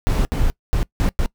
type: noise bursts at uneven times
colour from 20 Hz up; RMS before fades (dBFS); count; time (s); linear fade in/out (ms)
brown; -17; 5; 0.07-0.25 / 0.32-0.5 / 0.73-0.83 / 1-1.09 / 1.19-1.26; 0
effects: noise-tail reverb RT60 0.1 s tail -22 dB re dry